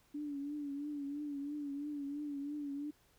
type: tone with vibrato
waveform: sine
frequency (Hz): 288.2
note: D4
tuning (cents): -33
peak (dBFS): -38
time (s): 0.14-2.91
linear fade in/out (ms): 10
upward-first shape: triangle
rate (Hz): 3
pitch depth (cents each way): 69
effects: pink hiss -70 dBFS RMS until 3.18 s